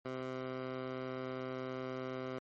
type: tone with band-pass filter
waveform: 15% pulse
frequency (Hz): 129.5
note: C3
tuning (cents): -17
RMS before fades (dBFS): -41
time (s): 0.05-2.39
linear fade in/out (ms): 5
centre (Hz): 740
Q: 0.52
effects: MP3 32 kbps